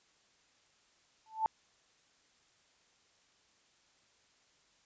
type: tone with exponential growth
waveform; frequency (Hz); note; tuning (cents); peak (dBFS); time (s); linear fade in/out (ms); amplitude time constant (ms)
sine; 880; A5; 0; -24; 1.26-1.46; 0; 43
effects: white hiss -69 dBFS RMS until 4.85 s + resampled to 16000 Hz